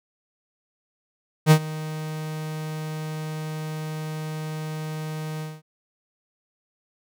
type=tone with ADSR envelope; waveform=45% pulse; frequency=155.56 Hz; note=D#3; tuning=in tune; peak=-9 dBFS; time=1.46-5.62 s; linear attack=51 ms; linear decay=74 ms; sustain=-20 dB; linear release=210 ms; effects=none